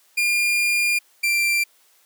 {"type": "tone pair in turn", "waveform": "40% pulse", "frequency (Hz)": [2410, 2362], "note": ["D7", "D7"], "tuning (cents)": [44, 9], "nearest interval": "unison", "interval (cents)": 35, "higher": "first", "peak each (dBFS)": -17, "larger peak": "neither", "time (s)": [[0.17, 0.99], [1.23, 1.64]], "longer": "first", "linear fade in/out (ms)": 10, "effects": ["white hiss -58 dBFS RMS until 2.05 s", "high-pass 400 Hz 12 dB/octave"]}